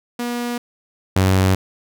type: tone pair in turn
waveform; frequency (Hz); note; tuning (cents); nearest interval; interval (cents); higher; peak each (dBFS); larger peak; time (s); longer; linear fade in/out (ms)
sawtooth; 240.7 / 94.53; B3 / F#2; -44 / +38; octave + major third; 1618; first; -18 / -9; second; 0.19-0.58 / 1.16-1.55; neither; 5
effects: none